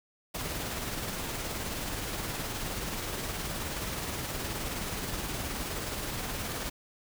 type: noise with tremolo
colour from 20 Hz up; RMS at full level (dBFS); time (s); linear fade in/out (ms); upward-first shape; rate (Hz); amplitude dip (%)
pink; -34; 0.34-6.7; 10; sine; 19; 30
effects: none